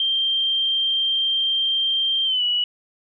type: tone with pitch glide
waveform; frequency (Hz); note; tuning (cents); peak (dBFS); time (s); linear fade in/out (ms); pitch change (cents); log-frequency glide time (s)
sine; 3166 to 2937; G7 to F#7; +17 to -13; -18; 0-2.64; 2; -130; 2.25-2.43
effects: none